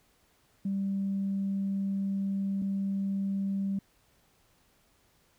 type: tone pair in turn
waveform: sine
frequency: 196 / 196 Hz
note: G3 / G3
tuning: 0 / 0 cents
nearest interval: unison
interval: 0 cents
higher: neither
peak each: -27 dBFS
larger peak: neither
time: 0.65-2.62 / 2.62-3.79 s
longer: first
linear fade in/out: 5 ms
effects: tanh soft clip ceiling -23 dBFS + pink hiss -67 dBFS RMS until 5.38 s